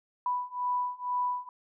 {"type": "beating tone pair", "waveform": "sine", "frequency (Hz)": [987.8, 989.9], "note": ["B5", "B5"], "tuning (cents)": [0, 4], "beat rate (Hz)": 2.1, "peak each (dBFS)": [-32, -31], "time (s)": [0.26, 1.49], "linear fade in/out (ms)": 2, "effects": []}